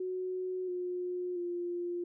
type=tone with pitch steps; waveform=sine; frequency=369.1 / 359.4 / 350 Hz; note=F#4 / F4 / F4; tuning=-4 / +50 / +4 cents; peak=-33 dBFS; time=0-2.04 s; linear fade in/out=5 ms; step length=680 ms; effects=none